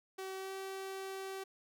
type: tone with pitch glide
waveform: sawtooth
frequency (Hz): 381.1 to 385.1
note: G4 to G4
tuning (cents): -49 to -31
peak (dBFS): -37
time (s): 0.18-1.44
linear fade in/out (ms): 10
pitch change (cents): +18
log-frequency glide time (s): 0.36-0.52
effects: none